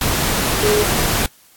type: tone in noise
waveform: sine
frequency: 420 Hz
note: G#4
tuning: 19 cents sharp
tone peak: -14 dBFS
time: 0.63-0.83 s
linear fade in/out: 2 ms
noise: pink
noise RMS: -18 dBFS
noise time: 0.01-1.26 s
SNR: +1 dB
effects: white hiss -50 dBFS RMS until 1.56 s + AAC 64 kbps